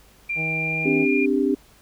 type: tone with pitch glide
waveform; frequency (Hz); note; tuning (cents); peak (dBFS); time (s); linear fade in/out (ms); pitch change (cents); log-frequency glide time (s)
sine; 2378 to 2410; D7 to D7; +21 to +44; -23; 0.29-1.26; 10; +23; 0.56-1.06
type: harmonic tone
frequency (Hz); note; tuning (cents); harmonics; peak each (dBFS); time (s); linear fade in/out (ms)
160; D#3; +49; 1 / 2 / 3 / 4 / 5; -29 / -36 / -36 / -39 / -39; 0.35-1.07; 50
type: chord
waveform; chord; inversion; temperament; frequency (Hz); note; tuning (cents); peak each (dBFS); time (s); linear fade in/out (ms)
sine; C suspended second; none; equal with one note detuned; 261.6 / 293.7 / 395.2; C4 / D4 / G4; 0 / 0 / +14; -22; 0.85-1.55; 10
effects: added 50 Hz sine -54 dBFS peak until 1.81 s + pink hiss -54 dBFS RMS until 1.81 s